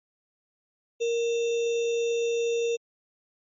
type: tone with sample-and-hold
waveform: sine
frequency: 466.2 Hz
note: A#4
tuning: in tune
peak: -23 dBFS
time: 1-2.77 s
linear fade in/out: 20 ms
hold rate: 3150 Hz
effects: MP3 32 kbps